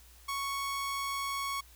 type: tone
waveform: sawtooth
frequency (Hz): 1108.7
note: C#6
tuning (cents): 0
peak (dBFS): -29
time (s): 0.28-1.61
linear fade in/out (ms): 10
effects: added 60 Hz sine -56 dBFS peak until 1.75 s + white hiss -59 dBFS RMS until 1.75 s